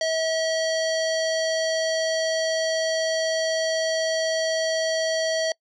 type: tone with low-pass filter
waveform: square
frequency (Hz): 644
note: E5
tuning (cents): -41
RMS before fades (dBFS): -24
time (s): 0.01-5.52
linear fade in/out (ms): 2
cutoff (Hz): 5200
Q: 3.9
effects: noise-tail reverb RT60 0.1 s tail -26 dB re dry